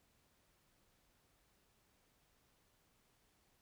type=silence; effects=pink hiss -75 dBFS RMS until 3.61 s